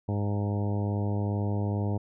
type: harmonic tone with a mistuned harmonic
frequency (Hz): 102.4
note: G#2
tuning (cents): -24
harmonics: 1 / 2 / 3 / 4 / 5 / 6 / 7 / 8 / 9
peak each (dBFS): -27 / -33 / -37 / -39 / -41 / -43 / -44 / -45 / -46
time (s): 0.08-1.98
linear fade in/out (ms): 10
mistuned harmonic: 8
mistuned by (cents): +19
effects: none